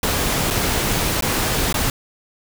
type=noise with dropouts; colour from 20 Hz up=pink; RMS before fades=-20 dBFS; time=0.03-1.9 s; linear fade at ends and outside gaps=2 ms; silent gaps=0.503-0.507 / 1.209-1.223 / 1.727-1.742 s; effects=none